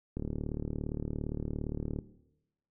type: click train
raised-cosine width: 3 ms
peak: -22 dBFS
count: 69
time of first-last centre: 0.17-1.988 s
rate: 37.4 Hz
effects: noise-tail reverb RT60 0.9 s tail -17 dB re dry